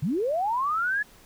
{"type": "linear sweep", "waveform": "sine", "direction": "up", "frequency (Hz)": [121.8, 1723], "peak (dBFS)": -23, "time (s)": [0.02, 1.03], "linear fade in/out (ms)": 10, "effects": ["pink hiss -54 dBFS RMS until 1.25 s"]}